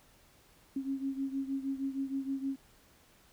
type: beating tone pair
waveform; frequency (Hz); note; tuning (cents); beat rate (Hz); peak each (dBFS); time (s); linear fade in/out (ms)
sine; 269.8 / 276.2; C#4 / C#4; -47 / -6; 6.4; -34 / -38; 0.76-2.56; 5
effects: pink hiss -63 dBFS RMS until 3.32 s